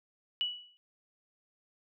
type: tone with exponential decay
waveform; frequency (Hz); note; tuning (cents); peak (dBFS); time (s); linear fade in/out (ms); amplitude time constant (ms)
sine; 2944; F#7; -9; -26; 0.41-0.77; 0; 77
effects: none